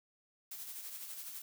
blue noise with tremolo, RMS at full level -44 dBFS, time 0.51-1.42 s, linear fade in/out 5 ms, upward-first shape sine, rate 12 Hz, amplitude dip 45%, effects none

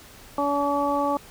harmonic tone, 285.3 Hz, C#4, 50 cents sharp, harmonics 1 / 2 / 3 / 4, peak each -27 / -26 / -26 / -27 dBFS, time 0.38-1.17 s, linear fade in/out 2 ms, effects pink hiss -47 dBFS RMS until 1.3 s

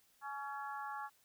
harmonic tone with a mistuned harmonic, 281.2 Hz, C#4, 25 cents sharp, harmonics 3 / 4 / 5 / 6, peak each -44 / -46 / -48 / -50 dBFS, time 0.21-1.1 s, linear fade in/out 50 ms, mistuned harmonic 5, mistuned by -37 cents, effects white hiss -71 dBFS RMS until 1.24 s

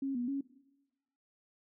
sine tone with pitch steps, 272.4 / 243.3 / 276.3 Hz, C#4 / B3 / C#4, -30 / -26 / -6 cents, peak -32 dBFS, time 0.02-0.41 s, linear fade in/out 5 ms, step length 130 ms, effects noise-tail reverb RT60 1.0 s tail -19 dB re dry

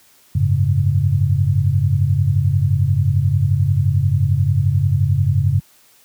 sine chord, F# suspended second, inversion none, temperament equal, 92.5 / 103.83 / 138.59 Hz, F#2 / G#2 / C#3, 0 / 0 / 0 cents, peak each -17 dBFS, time 0.35-5.6 s, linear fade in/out 5 ms, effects white hiss -52 dBFS RMS until 6.04 s + high-pass 60 Hz 12 dB/octave

